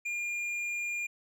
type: tone with hard clipping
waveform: sine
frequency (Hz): 2410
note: D7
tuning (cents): +44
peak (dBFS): -33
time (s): 0.05-1.07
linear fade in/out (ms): 10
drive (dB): 6
effects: none